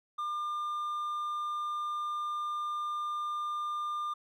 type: tone with hard clipping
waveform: sine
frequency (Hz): 1200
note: D6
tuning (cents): +37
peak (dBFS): -33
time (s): 0.18-4.14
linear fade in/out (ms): 10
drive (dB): 3
effects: none